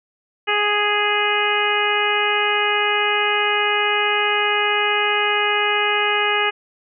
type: harmonic tone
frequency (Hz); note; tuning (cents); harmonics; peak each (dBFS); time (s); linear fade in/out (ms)
415.3; G#4; 0; 1 / 2 / 3 / 4 / 5 / 6 / 7; -24 / -24 / -24 / -24 / -24 / -24 / -24; 0.47-6.51; 20
effects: none